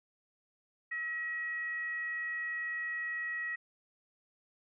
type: tone with frequency modulation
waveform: sine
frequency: 1911 Hz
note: A#6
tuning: 43 cents sharp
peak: -34 dBFS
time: 0.91-3.56 s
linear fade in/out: 10 ms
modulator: 608 Hz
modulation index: 0.29
effects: none